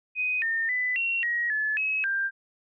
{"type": "tone with pitch steps", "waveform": "sine", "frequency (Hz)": [2502, 1818, 1998, 2735, 1896, 1724, 2565, 1587], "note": ["D#7", "A#6", "B6", "F7", "A#6", "A6", "E7", "G6"], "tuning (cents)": [9, -44, 20, -37, 29, -36, -48, 21], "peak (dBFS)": -24, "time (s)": [0.15, 2.31], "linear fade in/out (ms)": 50, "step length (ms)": 270, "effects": []}